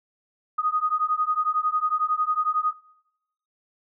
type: beating tone pair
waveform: sine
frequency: 1239 / 1250 Hz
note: D#6 / D#6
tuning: -8 / +8 cents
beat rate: 11 Hz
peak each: -24 dBFS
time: 0.58-2.73 s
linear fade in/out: 10 ms
effects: noise-tail reverb RT60 0.9 s tail -24 dB re dry